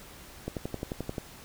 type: click train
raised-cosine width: 2 ms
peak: -19 dBFS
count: 9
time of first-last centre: 0.48-1.182 s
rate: 11.4 Hz
effects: pink hiss -49 dBFS RMS until 1.44 s

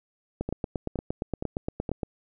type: two click trains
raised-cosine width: 2 ms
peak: -15 / -17 dBFS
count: 15 / 4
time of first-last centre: 0.41-2.032 / 0.49-1.892 s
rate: 8.63 / 2.14 Hz
effects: none

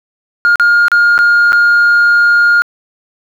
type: tone with dropouts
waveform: sine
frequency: 1417 Hz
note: F6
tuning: 25 cents sharp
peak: -3 dBFS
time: 0.45-2.62 s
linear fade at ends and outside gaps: 0 ms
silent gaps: 0.557-0.598 / 0.882-0.917 / 1.179-1.189 / 1.522-1.53 s
effects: tanh soft clip ceiling -4 dBFS + 7-bit

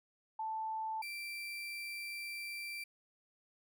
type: tone pair in turn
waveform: sine / 35% pulse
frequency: 880 / 2349 Hz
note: A5 / D7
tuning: 0 / 0 cents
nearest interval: octave + perfect fourth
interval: 1700 cents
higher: second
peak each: -36 / -39 dBFS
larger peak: first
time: 0.39-1.02 / 1.02-2.84 s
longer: second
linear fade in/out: 5 ms
effects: none

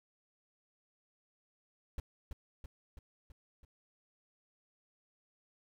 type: noise with echo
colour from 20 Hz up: brown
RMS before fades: -37 dBFS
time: 1.98-2 s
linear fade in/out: 2 ms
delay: 330 ms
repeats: 5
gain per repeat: -4 dB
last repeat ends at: 3.65 s
effects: none

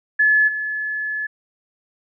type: tone with level steps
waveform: sine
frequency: 1717 Hz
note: A6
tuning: 43 cents flat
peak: -12 / -22 dBFS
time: 0.19-1.27 s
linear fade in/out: 10 ms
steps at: 0.47 s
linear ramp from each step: 20 ms
effects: none

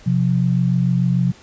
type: tone pair together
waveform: sine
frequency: 130.09 / 176.9 Hz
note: C3 / F3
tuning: -10 / +23 cents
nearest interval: perfect fourth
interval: 533 cents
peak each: -17 / -17 dBFS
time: 0.06-1.32 s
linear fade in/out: 10 ms
effects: pink hiss -46 dBFS RMS until 1.42 s + resampled to 16000 Hz

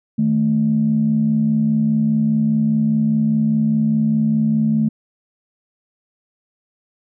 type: tone pair together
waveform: sine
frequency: 155.07 / 220 Hz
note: D#3 / A3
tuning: -6 / 0 cents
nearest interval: tritone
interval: 606 cents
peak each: -20 / -14 dBFS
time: 0.18-4.89 s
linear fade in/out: 10 ms
effects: tanh soft clip ceiling -6 dBFS

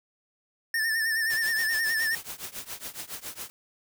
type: tone with vibrato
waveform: square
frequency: 1789 Hz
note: A6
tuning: 28 cents sharp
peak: -25 dBFS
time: 0.74-2.15 s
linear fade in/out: 2 ms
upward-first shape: sine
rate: 9.5 Hz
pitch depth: 57 cents each way
type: noise with tremolo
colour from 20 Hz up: white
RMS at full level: -35 dBFS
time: 1.3-3.5 s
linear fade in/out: 0 ms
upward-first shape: triangle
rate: 7.2 Hz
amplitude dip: 95%
effects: none

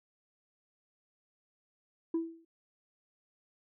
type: tone with exponential decay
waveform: sine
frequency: 329.6 Hz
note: E4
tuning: in tune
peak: -24 dBFS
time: 2.14-2.45 s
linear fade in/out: 5 ms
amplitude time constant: 67 ms
effects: tanh soft clip ceiling -26 dBFS

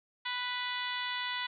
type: harmonic tone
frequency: 493.9 Hz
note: B4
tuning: in tune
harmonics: 2 / 3 / 4 / 5 / 6 / 7 / 8 / 9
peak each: -39 / -42 / -38 / -46 / -42 / -40 / -45 / -51 dBFS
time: 0.25-1.47 s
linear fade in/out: 10 ms
effects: none

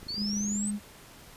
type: click train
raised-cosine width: 3 ms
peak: -33 dBFS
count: 15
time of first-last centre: 0.03-0.558 s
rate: 26.5 Hz
type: exponential sweep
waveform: sine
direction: up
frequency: 4318 to 8430 Hz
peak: -32 dBFS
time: 0.08-0.71 s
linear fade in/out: 10 ms
type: tone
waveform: sine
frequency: 206.4 Hz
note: G#3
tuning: 10 cents flat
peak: -29 dBFS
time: 0.16-0.8 s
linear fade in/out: 50 ms
effects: pink hiss -51 dBFS RMS until 1.36 s + resampled to 32000 Hz

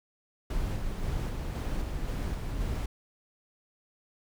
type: noise with tremolo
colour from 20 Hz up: brown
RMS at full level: -31 dBFS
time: 0.5-2.86 s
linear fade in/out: 5 ms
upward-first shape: square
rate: 1.9 Hz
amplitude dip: 25%
effects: none

